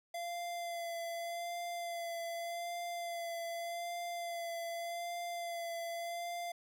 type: tone with vibrato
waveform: square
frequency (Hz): 685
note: F5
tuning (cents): -34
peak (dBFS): -39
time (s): 0.14-6.52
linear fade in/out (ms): 5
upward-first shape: sine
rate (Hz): 0.84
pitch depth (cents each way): 23
effects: none